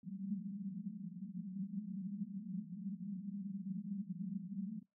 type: band-pass noise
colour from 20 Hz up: pink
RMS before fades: -44 dBFS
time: 0.03-4.83 s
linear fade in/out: 10 ms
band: 180 to 210 Hz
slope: 96 dB/octave
effects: noise-tail reverb RT60 0.2 s tail -22 dB re dry